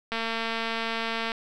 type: click train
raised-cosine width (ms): 0.3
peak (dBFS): -14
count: 273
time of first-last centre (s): 0.12-1.318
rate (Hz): 227
effects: none